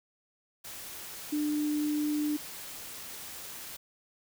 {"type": "tone in noise", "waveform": "sine", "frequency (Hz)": 298.5, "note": "D4", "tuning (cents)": 28, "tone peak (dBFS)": -27, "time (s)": [1.32, 2.37], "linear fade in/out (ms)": 10, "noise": "white", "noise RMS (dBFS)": -43, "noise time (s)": [0.64, 3.77], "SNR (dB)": 13, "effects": []}